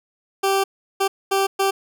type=tone bursts at uneven times; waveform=20% pulse; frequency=390 Hz; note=G4; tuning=9 cents flat; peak=-12 dBFS; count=4; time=0.43-0.64 / 1-1.08 / 1.31-1.47 / 1.59-1.71 s; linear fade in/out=10 ms; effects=none